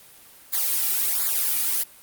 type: noise with flanger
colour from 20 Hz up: blue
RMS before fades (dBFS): -23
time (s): 0.52-1.84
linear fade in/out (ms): 20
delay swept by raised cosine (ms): 0.34 to 1.94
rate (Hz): 1.4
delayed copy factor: -0.85
effects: white hiss -49 dBFS RMS until 2.02 s + Opus 32 kbps